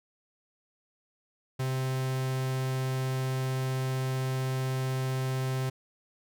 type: tone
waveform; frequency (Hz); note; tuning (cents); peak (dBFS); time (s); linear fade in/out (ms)
45% pulse; 130.81; C3; 0; -28; 1.59-5.7; 10
effects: none